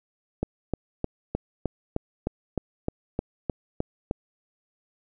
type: click train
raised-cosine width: 2 ms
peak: -12 dBFS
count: 13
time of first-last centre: 0.43-4.111 s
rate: 3.26 Hz
effects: none